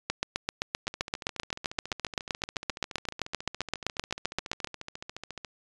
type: two click trains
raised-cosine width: 0.2 ms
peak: -10 / -21 dBFS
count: 36 / 66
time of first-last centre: 0.1-4.645 / 0.87-5.447 s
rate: 7.7 / 14.2 Hz
effects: resampled to 22050 Hz